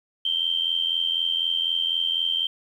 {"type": "tone with amplitude modulation", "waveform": "sine", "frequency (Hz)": 3136, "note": "G7", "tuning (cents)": 0, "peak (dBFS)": -18, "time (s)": [0.25, 2.47], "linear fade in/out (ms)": 5, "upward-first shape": "sine", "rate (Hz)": 84, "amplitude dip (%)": 75, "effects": ["9-bit"]}